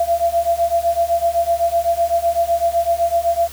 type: beating tone pair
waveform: sine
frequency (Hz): 677 / 684.9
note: E5 / F5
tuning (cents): +46 / -34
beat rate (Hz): 7.9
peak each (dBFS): -18 / -17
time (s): 0-3.48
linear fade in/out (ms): 5
effects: added 72 Hz sine -38 dBFS peak until 3.52 s + white hiss -37 dBFS RMS until 3.52 s